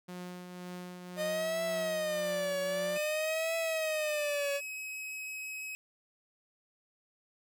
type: tone with tremolo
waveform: sawtooth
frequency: 179.5 Hz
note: F3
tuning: 48 cents sharp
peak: -36 dBFS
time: 0.08-2.98 s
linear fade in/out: 10 ms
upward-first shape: triangle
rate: 1.9 Hz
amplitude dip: 45%
type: tone with vibrato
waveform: 45% pulse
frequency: 610 Hz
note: D#5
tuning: 34 cents flat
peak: -31 dBFS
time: 1.16-4.61 s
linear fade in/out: 50 ms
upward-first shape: triangle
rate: 0.52 Hz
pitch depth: 140 cents each way
type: tone with pitch glide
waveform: 45% pulse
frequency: 2533 to 2551 Hz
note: D#7 to D#7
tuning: +30 to +43 cents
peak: -38 dBFS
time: 2.96-5.75 s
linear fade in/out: 0 ms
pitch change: +13 cents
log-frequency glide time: 3.26-4.33 s
effects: none